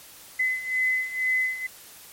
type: beating tone pair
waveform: sine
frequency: 2026 / 2028.1 Hz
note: B6 / B6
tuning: +44 / +45 cents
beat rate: 2.1 Hz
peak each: -28 / -24 dBFS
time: 0.39-1.67 s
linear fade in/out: 10 ms
effects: white hiss -47 dBFS RMS until 2.12 s + MP3 64 kbps